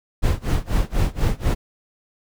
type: noise with tremolo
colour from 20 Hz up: brown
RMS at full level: -17 dBFS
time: 0.22-1.55 s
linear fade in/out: 20 ms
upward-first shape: sine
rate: 4.1 Hz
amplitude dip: 95%
effects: none